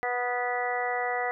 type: harmonic tone with a mistuned harmonic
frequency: 245.4 Hz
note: B3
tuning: 11 cents flat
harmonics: 2 / 3 / 4 / 5 / 6 / 7 / 8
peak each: -33 / -30 / -40 / -37 / -41 / -40 / -32 dBFS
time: 0.03-1.31 s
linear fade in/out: 0 ms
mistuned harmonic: 5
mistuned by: +16 cents
effects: none